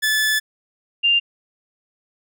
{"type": "tone pair in turn", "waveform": ["sawtooth", "sine"], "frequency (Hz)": [1734, 2794], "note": ["A6", "F7"], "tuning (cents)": [-26, 0], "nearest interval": "minor sixth", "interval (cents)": 826, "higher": "second", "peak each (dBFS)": -13, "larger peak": "neither", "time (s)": [[0.02, 0.4], [1.03, 1.2]], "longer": "first", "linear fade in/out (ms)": 20, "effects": []}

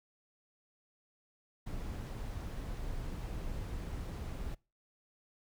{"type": "noise", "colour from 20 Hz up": "brown", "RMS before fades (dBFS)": -40, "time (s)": [1.66, 4.55], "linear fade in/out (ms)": 10, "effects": ["noise-tail reverb RT60 0.3 s tail -24 dB re dry"]}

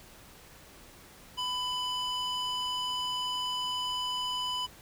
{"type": "tone with band-pass filter", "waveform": "square", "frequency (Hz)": 998, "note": "B5", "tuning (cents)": 18, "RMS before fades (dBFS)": -33, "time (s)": [1.37, 4.67], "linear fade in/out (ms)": 20, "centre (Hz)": 3000, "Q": 1.4, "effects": ["pink hiss -53 dBFS RMS until 4.81 s"]}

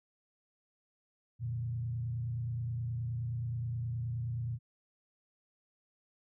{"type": "tone with frequency modulation", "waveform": "sine", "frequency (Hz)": 117.8, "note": "A#2", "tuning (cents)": 19, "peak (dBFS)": -33, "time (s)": [1.39, 4.59], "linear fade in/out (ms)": 50, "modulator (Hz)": 29.5, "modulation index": 0.61, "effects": []}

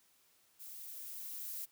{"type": "noise with level ramp", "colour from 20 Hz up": "violet", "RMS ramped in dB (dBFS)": [-50, -42], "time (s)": [0.59, 1.66], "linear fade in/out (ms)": 20, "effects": ["white hiss -70 dBFS RMS until 1.71 s", "high-pass 60 Hz 12 dB/octave"]}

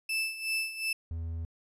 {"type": "tone with tremolo", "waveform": "35% pulse", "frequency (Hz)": 2637, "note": "E7", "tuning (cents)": 0, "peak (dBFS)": -26, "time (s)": [0.09, 0.93], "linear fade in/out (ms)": 5, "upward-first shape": "sine", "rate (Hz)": 2.7, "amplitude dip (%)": 75}
{"type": "tone", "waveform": "triangle", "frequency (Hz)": 82.41, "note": "E2", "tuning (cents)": 0, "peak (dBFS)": -31, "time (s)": [1.11, 1.45], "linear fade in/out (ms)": 0}
{"effects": ["resampled to 32000 Hz"]}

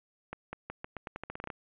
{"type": "accelerating click train", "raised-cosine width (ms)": 0.5, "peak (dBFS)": -23, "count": 14, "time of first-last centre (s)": [0.33, 1.502], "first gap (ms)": 200, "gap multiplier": 0.85, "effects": ["resampled to 8000 Hz", "10-bit"]}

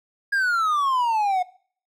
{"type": "exponential sweep", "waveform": "triangle", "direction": "down", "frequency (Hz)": [1649, 717], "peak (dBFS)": -17, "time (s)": [0.32, 1.43], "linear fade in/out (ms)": 10, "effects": ["noise-tail reverb RT60 0.5 s tail -21 dB re dry"]}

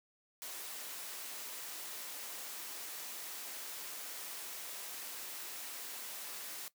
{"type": "high-pass noise", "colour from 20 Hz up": "white", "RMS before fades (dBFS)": -45, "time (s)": [0.42, 6.68], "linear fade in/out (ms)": 0, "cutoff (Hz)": 300, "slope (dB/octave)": 12, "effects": ["noise-tail reverb RT60 0.1 s tail -17 dB re dry"]}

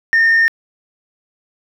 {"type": "tone with frequency modulation", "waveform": "sine", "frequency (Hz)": 1822, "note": "A#6", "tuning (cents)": -40, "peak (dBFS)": -7, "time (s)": [0.13, 0.48], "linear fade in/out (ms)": 0, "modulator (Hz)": 61, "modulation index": 0.34, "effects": ["tanh soft clip ceiling -7 dBFS", "8-bit"]}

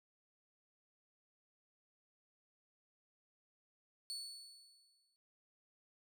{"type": "tone with exponential decay", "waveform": "35% pulse", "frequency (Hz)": 4435, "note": "C#8", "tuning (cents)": 0, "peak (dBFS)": -39, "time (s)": [4.1, 5.16], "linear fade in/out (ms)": 0, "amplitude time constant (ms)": 230, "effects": []}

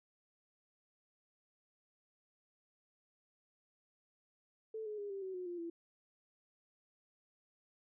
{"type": "tone with pitch steps", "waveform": "sine", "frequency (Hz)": [440, 423.5, 407.7, 392.4, 377.8, 363.6, 350, 336.9], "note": ["A4", "G#4", "G#4", "G4", "F#4", "F#4", "F4", "E4"], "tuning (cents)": [0, 34, -32, 2, 36, -30, 4, 38], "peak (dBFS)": -40, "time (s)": [4.74, 5.7], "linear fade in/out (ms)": 5, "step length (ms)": 120, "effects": []}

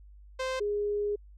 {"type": "tone pair in turn", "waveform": ["sawtooth", "sine"], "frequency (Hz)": [520, 412.7], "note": ["C5", "G#4"], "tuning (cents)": [-11, -11], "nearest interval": "major third", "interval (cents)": 400, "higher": "first", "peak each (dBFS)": [-26, -27], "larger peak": "first", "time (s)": [[0.39, 0.6], [0.6, 1.16]], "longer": "second", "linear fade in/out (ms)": 10, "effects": ["added 50 Hz sine -49 dBFS peak until 1.37 s", "low-pass 6000 Hz 12 dB/octave"]}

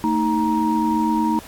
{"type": "tone cluster", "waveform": "sine", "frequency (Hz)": [225.3, 313.7, 940], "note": ["A3", "D#4", "A#5"], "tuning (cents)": [41, 14, 14], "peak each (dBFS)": -21, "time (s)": [0.04, 1.39], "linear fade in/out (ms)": 0, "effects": ["pink hiss -41 dBFS RMS until 1.47 s", "AAC 64 kbps"]}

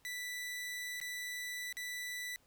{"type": "tone with dropouts", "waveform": "sawtooth", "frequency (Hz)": 1975.5, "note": "B6", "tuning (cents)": 0, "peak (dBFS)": -36, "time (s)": [0.05, 2.36], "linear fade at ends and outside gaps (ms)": 0, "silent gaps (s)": [[1.001, 1.014], [1.726, 1.769]], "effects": ["pink hiss -70 dBFS RMS until 2.46 s"]}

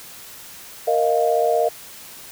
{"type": "chord", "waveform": "sine", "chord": "Bb suspended fourth", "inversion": "none", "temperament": "equal", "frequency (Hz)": [466.2, 622.3, 698.5], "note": ["Bb4", "Eb5", "F5"], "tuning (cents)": [0, 0, 0], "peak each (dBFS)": -20, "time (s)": [0.87, 1.69], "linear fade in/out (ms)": 10, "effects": ["white hiss -40 dBFS RMS until 2.31 s"]}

